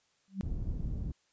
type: tone with exponential growth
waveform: sine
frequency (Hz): 193.3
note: G3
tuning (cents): -24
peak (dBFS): -27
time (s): 0.28-0.41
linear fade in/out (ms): 0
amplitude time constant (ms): 27
type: low-pass noise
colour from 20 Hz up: pink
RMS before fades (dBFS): -35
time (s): 0.43-1.12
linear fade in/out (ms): 5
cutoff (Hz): 160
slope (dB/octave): 12
effects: white hiss -72 dBFS RMS until 1.32 s + resampled to 16000 Hz